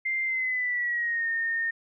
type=tone with pitch glide; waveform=sine; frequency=2093 to 1832.6 Hz; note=C7 to A#6; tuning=0 to -30 cents; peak=-25 dBFS; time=0.05-1.71 s; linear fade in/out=10 ms; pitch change=-230 cents; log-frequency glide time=0.24-1.28 s; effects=none